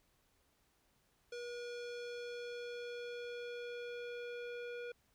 square tone with low-pass filter sweep, 481.2 Hz, B4, 45 cents flat, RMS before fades -45 dBFS, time 1.32-4.92 s, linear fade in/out 5 ms, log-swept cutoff 5400 to 2600 Hz, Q 1.4, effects pink hiss -75 dBFS RMS until 5.14 s

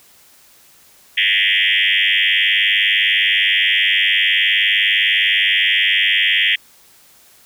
sine tone with frequency modulation, 2583 Hz, E7, 36 cents flat, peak -12 dBFS, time 1.17-6.56 s, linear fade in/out 10 ms, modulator 99.5 Hz, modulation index 7.6, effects white hiss -49 dBFS RMS until 7.45 s

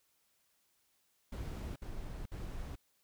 brown noise bursts, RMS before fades -42 dBFS, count 3, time 1.32-2.756 s, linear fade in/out 5 ms, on 440 ms, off 58 ms, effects white hiss -75 dBFS RMS until 3.03 s

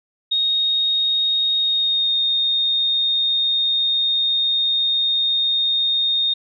sine tone with pitch glide, 3729 to 3686 Hz, A#7 to A#7, 0 to -20 cents, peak -16 dBFS, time 0.31-6.34 s, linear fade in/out 10 ms, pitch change -20 cents, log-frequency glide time 1.58-2.15 s, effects none

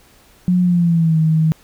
sine tone with pitch glide, 180.1 to 158.61 Hz, F#3 to D#3, -46 to +34 cents, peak -11 dBFS, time 0.48-1.52 s, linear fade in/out 0 ms, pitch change -220 cents, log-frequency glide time 0.62-1.18 s, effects pink hiss -50 dBFS RMS until 1.63 s

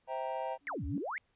triangle chord, C dominant seventh, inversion none, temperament equal with one note detuned, 523.3 / 650.6 / 784 / 932.3 Hz, C5 / E5 / G5 / Bb5, 0 / -23 / 0 / 0 cents, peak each -38 dBFS, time 0.07-0.58 s, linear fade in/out 50 ms
sine tone with exponential growth, 284 Hz, C#4, 42 cents sharp, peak -30 dBFS, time 0.61-0.98 s, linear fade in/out 2 ms, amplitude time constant 80 ms
sine exponential two-way sweep, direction down then up, 2280 to 62.9 to 2280 Hz, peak -35 dBFS, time 0.67-1.18 s, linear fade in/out 0 ms, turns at 0.86 s
effects pink hiss -75 dBFS RMS until 1.35 s + resampled to 8000 Hz

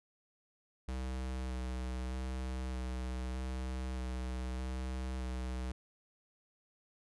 square tone with vibrato, 63.7 Hz, C2, 46 cents flat, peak -37 dBFS, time 0.88-5.72 s, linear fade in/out 5 ms, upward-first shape square, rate 0.81 Hz, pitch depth 15 cents each way, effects resampled to 24000 Hz

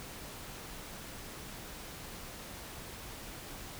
silence, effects pink hiss -46 dBFS RMS until 3.79 s

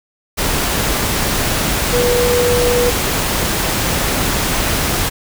sine tone in noise, 487.1 Hz, B4, 24 cents flat, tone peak -13 dBFS, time 1.92-2.91 s, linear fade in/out 20 ms, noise pink, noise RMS -17 dBFS, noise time 0.37-5.1 s, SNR +1 dB, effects none

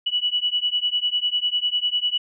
sine beating tone pair, 2941 / 2951 Hz, F#7 / F#7, -11 / -5 cents, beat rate 10 Hz, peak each -23 dBFS, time 0.06-2.18 s, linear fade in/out 10 ms, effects none

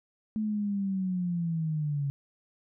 sine linear sweep, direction down, 218.2 to 138.59 Hz, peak -27 dBFS, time 0.36-2.1 s, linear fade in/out 0 ms, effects none

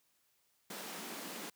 pink high-pass noise, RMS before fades -45 dBFS, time 0.7-1.5 s, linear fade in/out 5 ms, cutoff 170 Hz, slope 96 dB/octave, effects white hiss -75 dBFS RMS until 1.55 s + high-pass 60 Hz 12 dB/octave

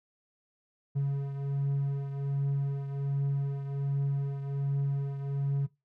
triangle beating tone pair, 139.2 / 140.5 Hz, C#3 / C#3, +8 / +24 cents, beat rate 1.3 Hz, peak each -26 / -33 dBFS, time 0.95-5.67 s, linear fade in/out 20 ms, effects noise-tail reverb RT60 0.2 s tail -20 dB re dry + tanh soft clip ceiling -19 dBFS

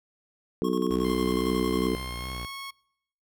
harmonic tone, 62.4 Hz, B1, 19 cents sharp, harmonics 3 / 4 / 5 / 6 / 7, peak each -30 / -30 / -30 / -30 / -30 dBFS, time 0.62-1.95 s, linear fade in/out 0 ms
square tone with tremolo, 1088 Hz, C#6, 33 cents flat, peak -35 dBFS, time 0.64-1.89 s, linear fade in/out 5 ms, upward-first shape square, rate 11 Hz, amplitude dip 70%
sawtooth tone with vibrato, 62.3 Hz, B1, 16 cents sharp, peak -31 dBFS, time 0.9-2.46 s, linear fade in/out 10 ms, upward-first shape sine, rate 3.8 Hz, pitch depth 74 cents each way
15% pulse tone with pitch glide, 1046.5 to 1097.9 Hz, C6 to C#6, 0 to -17 cents, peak -30 dBFS, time 1.04-2.71 s, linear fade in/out 10 ms, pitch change +83 cents, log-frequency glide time 1.92-2.41 s
effects noise-tail reverb RT60 0.8 s tail -26 dB re dry

